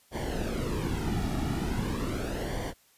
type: noise with flanger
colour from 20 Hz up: brown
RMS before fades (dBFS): -31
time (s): 0.11-2.74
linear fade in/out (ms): 50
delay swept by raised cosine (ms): 0.76 to 1.96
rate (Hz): 0.4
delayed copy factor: -0.7
effects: white hiss -63 dBFS RMS until 2.97 s + resampled to 32000 Hz